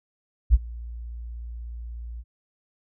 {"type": "tone with ADSR envelope", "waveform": "sine", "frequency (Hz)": 58.27, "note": "A#1", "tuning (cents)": 0, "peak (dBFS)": -9, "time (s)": [0.5, 2.24], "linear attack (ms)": 39, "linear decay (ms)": 34, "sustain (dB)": -24, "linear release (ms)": 45, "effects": []}